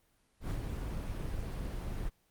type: noise with ADSR envelope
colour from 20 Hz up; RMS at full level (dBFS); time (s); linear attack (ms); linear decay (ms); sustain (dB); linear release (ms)
brown; -33; 0.4-2.1; 99; 79; -4; 26
effects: pink hiss -72 dBFS RMS until 2.3 s + Opus 24 kbps